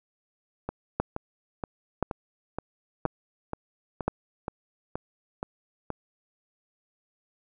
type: two click trains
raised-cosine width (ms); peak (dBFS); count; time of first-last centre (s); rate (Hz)
1; -10 / -17; 4 / 12; 1-4.08 / 0.69-5.903; 0.974 / 2.11
effects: none